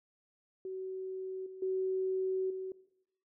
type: tone with level steps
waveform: sine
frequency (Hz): 377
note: F#4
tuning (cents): +32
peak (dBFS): -37 / -45 / -30 / -37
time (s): 0.65-2.72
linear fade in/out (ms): 2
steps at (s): 1.46 / 1.62 / 2.5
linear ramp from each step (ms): 5
effects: noise-tail reverb RT60 0.8 s tail -18 dB re dry